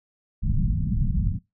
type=low-pass noise; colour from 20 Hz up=pink; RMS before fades=-23 dBFS; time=0.42-1.39 s; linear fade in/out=20 ms; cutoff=210 Hz; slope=48 dB/octave; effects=noise-tail reverb RT60 0.2 s tail -21 dB re dry